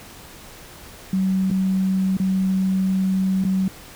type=tone with dropouts; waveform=sine; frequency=189.6 Hz; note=F#3; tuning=43 cents sharp; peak=-17 dBFS; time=1.13-3.68 s; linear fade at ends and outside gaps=2 ms; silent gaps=1.502-1.511 / 2.169-2.199 / 3.44-3.449 s; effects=pink hiss -42 dBFS RMS until 3.95 s